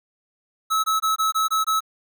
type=tone bursts; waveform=square; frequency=1296 Hz; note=E6; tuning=30 cents flat; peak=-19 dBFS; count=7; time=0.7-1.806 s; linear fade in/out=20 ms; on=140 ms; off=21 ms; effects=none